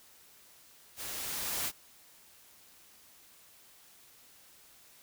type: noise with level ramp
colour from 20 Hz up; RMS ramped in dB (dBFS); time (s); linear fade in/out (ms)
white; -41 to -33; 0.96-1.72; 50
effects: white hiss -59 dBFS RMS until 5.02 s